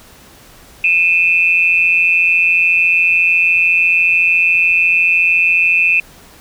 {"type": "tone pair together", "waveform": "sine", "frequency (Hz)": [2463, 2637], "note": ["D#7", "E7"], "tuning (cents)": [-18, 0], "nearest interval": "minor second", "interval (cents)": 118, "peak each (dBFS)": -12, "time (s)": [0.84, 6], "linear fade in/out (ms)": 2, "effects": ["pink hiss -42 dBFS RMS until 6.4 s"]}